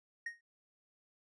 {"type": "tone with exponential decay", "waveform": "triangle", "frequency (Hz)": 1864.7, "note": "A#6", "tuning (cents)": 0, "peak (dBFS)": -33, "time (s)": [0.26, 0.41], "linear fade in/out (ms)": 5, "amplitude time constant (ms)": 31, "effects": ["resampled to 22050 Hz"]}